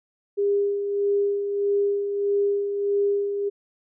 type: tone with tremolo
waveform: sine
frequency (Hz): 403.7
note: G#4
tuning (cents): -49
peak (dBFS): -18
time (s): 0.37-3.5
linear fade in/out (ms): 20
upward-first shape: sine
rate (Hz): 1.6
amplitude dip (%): 50
effects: none